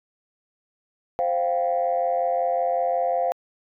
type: chord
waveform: sine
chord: C suspended fourth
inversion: none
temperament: equal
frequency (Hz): 523.3 / 698.5 / 784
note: C5 / F5 / G5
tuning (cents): 0 / 0 / 0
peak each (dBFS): -24 / -22 / -28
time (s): 1.19-3.32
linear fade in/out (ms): 0
effects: tanh soft clip ceiling -13 dBFS